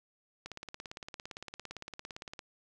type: click train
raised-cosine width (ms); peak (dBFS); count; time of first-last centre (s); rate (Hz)
0.2; -25; 35; 0.46-2.392; 17.6
effects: none